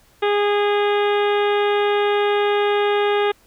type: harmonic tone with a mistuned harmonic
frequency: 410.9 Hz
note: G#4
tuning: 18 cents flat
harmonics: 1 / 2 / 3 / 4 / 5 / 6 / 7 / 8 / 9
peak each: -17 / -23 / -27 / -29 / -31 / -33 / -34 / -35 / -36 dBFS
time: 0.22-3.32 s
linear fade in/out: 10 ms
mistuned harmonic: 9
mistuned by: -23 cents
effects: pink hiss -55 dBFS RMS until 3.46 s